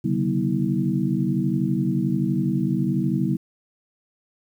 sine tone cluster, 135.3 / 147.2 / 188.5 / 239.8 / 320.4 Hz, C#3 / D3 / F#3 / A#3 / E4, -42 / +4 / +32 / +49 / -49 cents, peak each -27 / -27 / -24 / -26 / -27 dBFS, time 0.04-3.37 s, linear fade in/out 10 ms, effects 9-bit

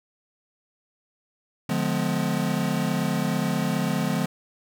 square chord, D diminished seventh, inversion none, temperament just, 146.83 / 176.2 / 211.4 / 253.7 Hz, D3 / F3 / Ab3 / Cb4, 0 / +16 / +31 / +47 cents, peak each -30 / -28 / -29 / -30 dBFS, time 1.69-4.26 s, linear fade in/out 5 ms, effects none

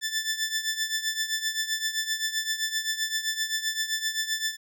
15% pulse tone with tremolo, 1760 Hz, A6, in tune, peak -17 dBFS, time 0.01-4.57 s, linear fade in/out 50 ms, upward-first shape triangle, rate 7.7 Hz, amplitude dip 80%, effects none

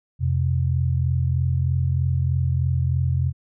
sine tone pair together, 86.7 / 129.9 Hz, F2 / C3, -12 / -12 cents, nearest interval perfect fifth, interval 700 cents, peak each -21 dBFS, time 0.19-3.33 s, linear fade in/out 50 ms, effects none

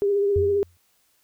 sine tone with vibrato, 402.5 Hz, G4, 46 cents sharp, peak -18 dBFS, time 0.02-0.63 s, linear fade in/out 0 ms, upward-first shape triangle, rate 15 Hz, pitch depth 36 cents each way
sine tone with exponential decay, 87.31 Hz, F2, in tune, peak -20 dBFS, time 0.36-0.77 s, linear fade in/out 0 ms, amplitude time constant 88 ms
effects white hiss -65 dBFS RMS until 1.23 s

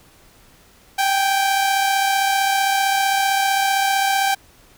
sawtooth tone pair together, 780 / 815.5 Hz, G5 / G#5, -9 / -32 cents, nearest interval minor second, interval 77 cents, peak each -13 / -21 dBFS, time 0.98-4.35 s, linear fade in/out 10 ms, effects pink hiss -51 dBFS RMS until 4.77 s

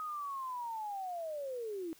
sine linear sweep, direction down, 1264 to 313.9 Hz, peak -37 dBFS, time 0-1.93 s, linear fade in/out 0 ms, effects white hiss -62 dBFS RMS until 1.99 s

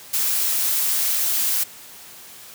blue noise, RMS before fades -21 dBFS, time 0.13-1.64 s, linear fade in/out 10 ms, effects white hiss -42 dBFS RMS until 2.54 s + high-pass 80 Hz 12 dB/octave

